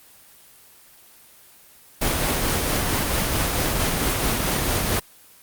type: noise with tremolo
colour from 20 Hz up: pink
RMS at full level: -21 dBFS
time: 2.01-5 s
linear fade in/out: 10 ms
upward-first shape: sine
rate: 4.5 Hz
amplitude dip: 25%
effects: white hiss -50 dBFS RMS until 5.42 s + Opus 24 kbps